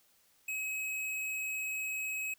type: tone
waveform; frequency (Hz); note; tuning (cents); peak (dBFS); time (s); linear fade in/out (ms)
square; 2554; D#7; +45; -35; 0.48-2.34; 5
effects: white hiss -68 dBFS RMS until 2.38 s